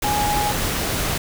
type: tone in noise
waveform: sine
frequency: 830.6 Hz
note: G#5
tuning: in tune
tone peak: -20 dBFS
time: 0.04-0.52 s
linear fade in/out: 5 ms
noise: pink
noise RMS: -23 dBFS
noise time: 0.02-1.18 s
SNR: 0 dB
effects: none